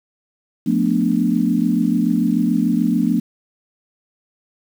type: chord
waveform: sine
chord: B half-diminished seventh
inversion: second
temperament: equal with one note detuned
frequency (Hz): 177.36 / 220 / 246.9 / 293.7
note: F3 / A3 / B3 / D4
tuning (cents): +27 / 0 / 0 / 0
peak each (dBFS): -21 / -19 / -19 / -21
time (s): 0.66-3.2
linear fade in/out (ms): 10
effects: 7-bit